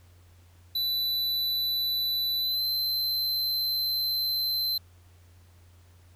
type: tone with pitch glide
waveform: square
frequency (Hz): 3981 to 4086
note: B7 to C8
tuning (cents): +13 to -42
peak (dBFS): -26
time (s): 0.75-4.78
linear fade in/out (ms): 5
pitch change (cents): +45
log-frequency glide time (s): 2.39-2.65
effects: added 88 Hz sine -53 dBFS peak until 6.15 s + pink hiss -63 dBFS RMS until 6.15 s